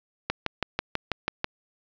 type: click train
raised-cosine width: 0.3 ms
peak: -9 dBFS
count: 8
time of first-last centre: 0.3-1.444 s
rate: 6.12 Hz
effects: resampled to 16000 Hz + 8-bit